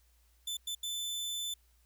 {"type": "tone bursts at uneven times", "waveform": "sawtooth", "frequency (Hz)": 3520, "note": "A7", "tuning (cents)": 0, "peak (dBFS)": -32, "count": 3, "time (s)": [[0.47, 0.57], [0.67, 0.75], [0.83, 1.54]], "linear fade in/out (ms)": 5, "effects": ["added 59 Hz sine -65 dBFS peak until 1.85 s", "white hiss -72 dBFS RMS until 1.85 s"]}